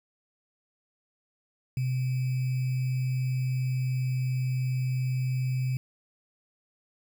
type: tone with sample-and-hold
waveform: sine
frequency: 128.6 Hz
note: C3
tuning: 30 cents flat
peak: -25 dBFS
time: 1.77-5.77 s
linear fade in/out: 2 ms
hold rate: 2450 Hz
effects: none